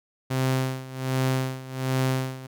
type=tone with tremolo; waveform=sawtooth; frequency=130.81 Hz; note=C3; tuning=in tune; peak=-17 dBFS; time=0.3-2.47 s; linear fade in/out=10 ms; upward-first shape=sine; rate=1.3 Hz; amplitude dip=85%; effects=none